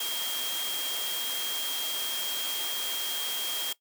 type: tone in noise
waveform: sine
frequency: 3229 Hz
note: G#7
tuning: 49 cents flat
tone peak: -31 dBFS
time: 0-3.73 s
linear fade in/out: 5 ms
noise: white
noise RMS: -34 dBFS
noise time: 0-3.73 s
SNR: 0 dB
effects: noise-tail reverb RT60 0.1 s tail -18 dB re dry + high-pass 300 Hz 12 dB/octave